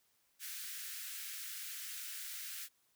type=high-pass noise; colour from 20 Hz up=white; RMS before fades=-45 dBFS; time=0.39-2.69 s; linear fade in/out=50 ms; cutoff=1400 Hz; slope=48 dB/octave; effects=white hiss -75 dBFS RMS until 2.95 s